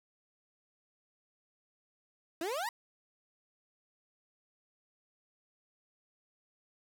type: exponential sweep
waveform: 30% pulse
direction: up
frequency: 311.1 to 1000 Hz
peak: -31 dBFS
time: 2.41-2.69 s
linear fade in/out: 2 ms
effects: none